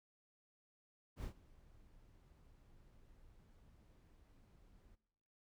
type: noise with ADSR envelope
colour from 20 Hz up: brown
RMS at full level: -42 dBFS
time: 1.16-4.96 s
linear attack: 73 ms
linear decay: 96 ms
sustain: -23 dB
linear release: 19 ms
effects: noise-tail reverb RT60 1.0 s tail -20 dB re dry